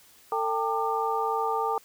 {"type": "tone cluster", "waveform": "sine", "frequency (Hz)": [449.4, 796, 899, 1196], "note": ["A4", "G5", "A5", "D6"], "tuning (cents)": [37, 26, 37, 31], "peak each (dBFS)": -30, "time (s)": [0.32, 1.78], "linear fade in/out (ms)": 2, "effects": ["white hiss -56 dBFS RMS until 1.84 s"]}